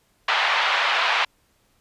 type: band-pass noise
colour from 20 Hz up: pink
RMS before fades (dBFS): -21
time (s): 0.28-1.25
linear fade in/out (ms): 5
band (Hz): 790 to 3600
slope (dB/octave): 24
effects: pink hiss -64 dBFS RMS until 1.8 s + resampled to 32000 Hz